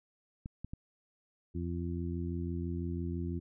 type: clicks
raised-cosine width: 5 ms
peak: -28 dBFS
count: 3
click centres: 0.459 / 0.646 / 0.735 s
type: harmonic tone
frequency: 86 Hz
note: F2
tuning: 26 cents flat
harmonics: 1 / 2 / 3 / 4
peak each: -36 / -39 / -41 / -42 dBFS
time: 1.54-3.4 s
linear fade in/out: 20 ms
effects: none